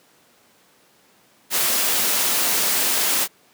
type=noise; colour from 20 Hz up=white; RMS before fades=-20 dBFS; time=1.5-3.28 s; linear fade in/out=50 ms; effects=pink hiss -56 dBFS RMS until 3.53 s + high-pass 200 Hz 12 dB/octave